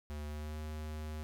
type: tone with pitch glide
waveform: square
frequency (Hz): 74.6 to 76.92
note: D2 to D#2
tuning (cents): +28 to -19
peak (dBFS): -40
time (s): 0.1-1.23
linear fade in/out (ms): 0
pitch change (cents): +53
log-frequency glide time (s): 0.28-0.58
effects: none